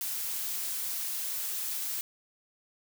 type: noise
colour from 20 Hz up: blue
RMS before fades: -34 dBFS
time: 0.01-2.01 s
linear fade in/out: 0 ms
effects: none